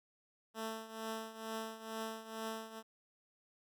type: tone with tremolo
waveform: 10% pulse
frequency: 222.3 Hz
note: A3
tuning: 18 cents sharp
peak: -30 dBFS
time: 0.54-2.83 s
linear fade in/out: 50 ms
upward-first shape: triangle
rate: 2.2 Hz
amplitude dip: 80%
effects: none